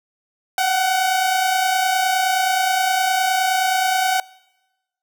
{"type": "tone pair together", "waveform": "sawtooth", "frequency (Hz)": [725.4, 755], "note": ["F#5", "F#5"], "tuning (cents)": [-34, 35], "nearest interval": "minor second", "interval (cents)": 69, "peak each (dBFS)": [-20, -14], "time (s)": [0.58, 4.2], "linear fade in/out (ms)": 2, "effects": ["noise-tail reverb RT60 1.0 s tail -23 dB re dry"]}